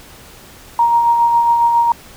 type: tone with tremolo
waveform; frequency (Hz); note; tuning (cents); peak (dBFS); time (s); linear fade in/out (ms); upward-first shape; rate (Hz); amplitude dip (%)
sine; 938; A#5; +11; -8; 0.79-1.92; 2; sine; 7.3; 35
effects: pink hiss -40 dBFS RMS until 2.16 s